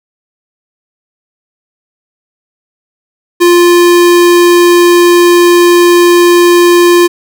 square tone, 349.2 Hz, F4, in tune, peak -3 dBFS, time 3.4-7.08 s, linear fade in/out 20 ms, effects none

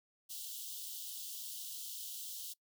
white high-pass noise, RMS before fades -45 dBFS, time 0.29-2.54 s, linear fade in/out 20 ms, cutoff 2900 Hz, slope 96 dB/octave, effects noise-tail reverb RT60 0.1 s tail -22 dB re dry

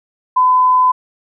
sine tone, 1011 Hz, B5, 40 cents sharp, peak -8 dBFS, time 0.36-0.92 s, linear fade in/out 10 ms, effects none

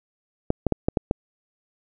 clicks, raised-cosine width 2 ms, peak -6 dBFS, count 6, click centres 0.504 / 0.667 / 0.723 / 0.885 / 0.972 / 1.111 s, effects none

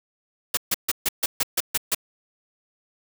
white noise bursts, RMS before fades -22 dBFS, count 9, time 0.54-1.948 s, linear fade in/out 5 ms, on 32 ms, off 140 ms, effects none

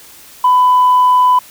sine tone, 1000 Hz, B5, 21 cents sharp, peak -5 dBFS, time 0.44-1.39 s, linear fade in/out 5 ms, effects tanh soft clip ceiling -3 dBFS + white hiss -39 dBFS RMS until 1.5 s

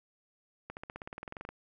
accelerating click train, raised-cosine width 0.5 ms, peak -26 dBFS, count 16, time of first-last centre 0.7-1.49 s, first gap 69 ms, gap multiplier 0.96, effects none

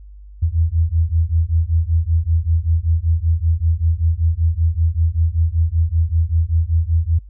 sine beating tone pair, 79.8 / 85 Hz, D#2 / F2, +44 / -46 cents, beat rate 5.2 Hz, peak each -17 dBFS, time 0.42-7.19 s, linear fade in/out 10 ms, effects noise-tail reverb RT60 0.1 s tail -26 dB re dry + added 50 Hz sine -36 dBFS peak until 7.29 s

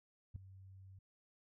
sine tone with ADSR envelope, 95.5 Hz, G2, 45 cents flat, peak -38 dBFS, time 0.34-0.99 s, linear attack 19 ms, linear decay 4 ms, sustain -16 dB, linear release 5 ms, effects none

